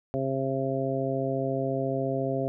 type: harmonic tone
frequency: 134.2 Hz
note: C3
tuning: 44 cents sharp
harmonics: 1 / 2 / 3 / 4 / 5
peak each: -32 / -32 / -32 / -32 / -32 dBFS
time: 0.14-2.48 s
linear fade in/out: 0 ms
effects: none